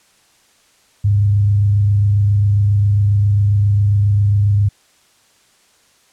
sine tone with frequency modulation, 101.8 Hz, G#2, 34 cents flat, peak -10 dBFS, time 1.04-4.69 s, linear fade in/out 10 ms, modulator 27.4 Hz, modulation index 0.22, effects white hiss -54 dBFS RMS until 6.12 s + low-pass 9000 Hz 12 dB/octave

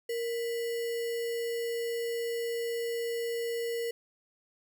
sine tone with sample-and-hold, 466.2 Hz, A#4, in tune, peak -30 dBFS, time 0.09-3.91 s, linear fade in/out 5 ms, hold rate 2450 Hz, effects none

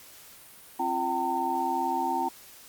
sine tone cluster, 264.1 / 343.9 / 770 / 908 Hz, C4 / F4 / G5 / A#5, +16 / -27 / -31 / -46 cents, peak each -35 / -34 / -30 / -28 dBFS, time 0.79-2.29 s, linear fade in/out 10 ms, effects white hiss -50 dBFS RMS until 2.68 s + Opus 48 kbps

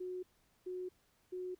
sine tone bursts, 365.6 Hz, F#4, 21 cents flat, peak -39 dBFS, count 3, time 0-1.55 s, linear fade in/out 10 ms, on 230 ms, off 430 ms, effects pink hiss -73 dBFS RMS until 1.59 s

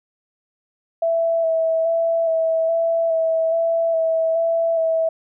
sine tone with vibrato, 657 Hz, E5, 6 cents flat, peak -16 dBFS, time 1.02-5.09 s, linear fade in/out 5 ms, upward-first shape square, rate 1.2 Hz, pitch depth 17 cents each way, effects none

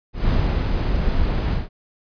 brown noise with ADSR envelope, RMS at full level -17 dBFS, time 0.13-1.69 s, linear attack 160 ms, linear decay 340 ms, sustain -3 dB, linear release 150 ms, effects resampled to 11025 Hz

